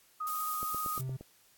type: tone with vibrato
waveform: sine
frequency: 1244.5 Hz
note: D#6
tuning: in tune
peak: -33 dBFS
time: 0.2-0.99 s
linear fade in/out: 10 ms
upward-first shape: square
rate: 15 Hz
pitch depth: 10 cents each way
type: noise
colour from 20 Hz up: violet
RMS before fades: -38 dBFS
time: 0.27-1.01 s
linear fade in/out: 0 ms
type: click train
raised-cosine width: 2 ms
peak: -32 dBFS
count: 6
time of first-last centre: 0.63-1.21 s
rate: 8.62 Hz
type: tone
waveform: triangle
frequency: 130.81 Hz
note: C3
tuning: in tune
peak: -32 dBFS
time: 0.99-1.17 s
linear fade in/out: 10 ms
effects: white hiss -64 dBFS RMS until 1.57 s + AAC 64 kbps